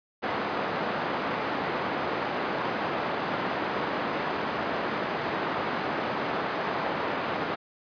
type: band-pass noise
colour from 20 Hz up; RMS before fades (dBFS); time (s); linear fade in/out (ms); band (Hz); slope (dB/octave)
white; -30; 0.22-7.56; 20; 170 to 1200; 12
effects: resampled to 11025 Hz